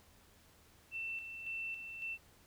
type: tone with tremolo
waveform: sine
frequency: 2680 Hz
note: E7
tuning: 28 cents sharp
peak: -38 dBFS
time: 0.91-2.18 s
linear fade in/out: 50 ms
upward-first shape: square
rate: 1.8 Hz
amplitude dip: 50%
effects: added 82 Hz sine -70 dBFS peak until 2.46 s + pink hiss -65 dBFS RMS until 2.46 s